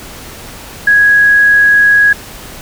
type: tone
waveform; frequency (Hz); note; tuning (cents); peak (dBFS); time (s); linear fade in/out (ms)
sine; 1661.2; G#6; 0; -4; 0.87-2.13; 5
effects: pink hiss -30 dBFS RMS until 2.61 s